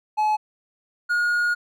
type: tone pair in turn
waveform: triangle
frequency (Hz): 854 / 1436.3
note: G#5 / F6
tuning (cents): +48 / +48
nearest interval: major sixth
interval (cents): 900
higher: second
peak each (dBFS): -16 / -17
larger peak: first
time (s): 0.17-0.37 / 1.09-1.55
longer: second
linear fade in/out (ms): 20
effects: none